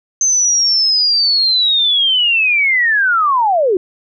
sine linear sweep, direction down, 6272 to 342.8 Hz, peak -10 dBFS, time 0.21-3.77 s, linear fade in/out 2 ms, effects none

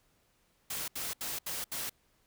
white noise bursts, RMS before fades -37 dBFS, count 5, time 0.7-1.896 s, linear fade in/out 5 ms, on 180 ms, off 74 ms, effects pink hiss -71 dBFS RMS until 2.26 s

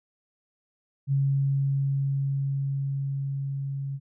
sine tone with level ramp, 137.9 Hz, C#3, 9 cents flat, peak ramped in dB -20 to -29 dBFS, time 1.07-4 s, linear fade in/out 50 ms, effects none

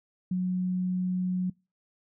sine tone, 182.8 Hz, F#3, 21 cents flat, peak -25 dBFS, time 0.31-1.5 s, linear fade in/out 5 ms, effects noise-tail reverb RT60 0.3 s tail -26 dB re dry

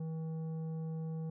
sine tone with tanh clipping, 160.6 Hz, E3, 45 cents flat, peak -38 dBFS, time 0-1.3 s, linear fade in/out 5 ms, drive 9 dB, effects none

